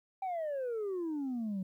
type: exponential sweep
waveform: sine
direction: down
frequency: 784 to 183.1 Hz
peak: -31 dBFS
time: 0.22-1.63 s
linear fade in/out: 5 ms
effects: tanh soft clip ceiling -32 dBFS + 12-bit